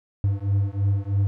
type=beating tone pair; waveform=triangle; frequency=98 / 101.1 Hz; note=G2 / G#2; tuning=0 / -46 cents; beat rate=3.1 Hz; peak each=-21 dBFS; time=0.24-1.27 s; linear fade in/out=0 ms; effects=none